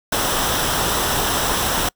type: noise with comb filter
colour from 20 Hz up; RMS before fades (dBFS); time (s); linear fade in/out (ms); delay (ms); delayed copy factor
pink; -20; 0.12-1.89; 5; 0.44; -0.5
effects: noise-tail reverb RT60 0.1 s tail -26 dB re dry